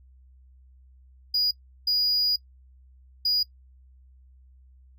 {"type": "tone bursts at uneven times", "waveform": "triangle", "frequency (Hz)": 4900, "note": "D#8", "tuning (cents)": -27, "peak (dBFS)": -20, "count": 3, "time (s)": [[1.34, 1.51], [1.87, 2.36], [3.25, 3.43]], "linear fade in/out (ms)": 5, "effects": ["noise-tail reverb RT60 0.1 s tail -22 dB re dry", "added 64 Hz sine -51 dBFS peak until 4.98 s"]}